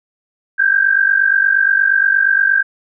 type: tone pair together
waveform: sine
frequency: 1561.5 / 1610 Hz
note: G6 / G6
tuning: -7 / +46 cents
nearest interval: minor second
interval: 53 cents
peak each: -13 dBFS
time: 0.58-2.63 s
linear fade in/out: 20 ms
effects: none